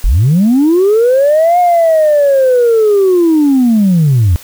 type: linear two-way sweep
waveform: sine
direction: up then down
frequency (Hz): 31.67 to 720 to 79.3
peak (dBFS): -4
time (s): 0.04-4.36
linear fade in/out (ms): 0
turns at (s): 1.59
effects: tanh soft clip ceiling -3 dBFS + white hiss -35 dBFS RMS until 4.43 s